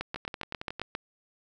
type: two click trains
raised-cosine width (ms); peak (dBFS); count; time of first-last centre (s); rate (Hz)
0.3; -16 / -20; 8 / 8; 0.01-0.951 / 0.16-0.796; 7.44 / 11
effects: none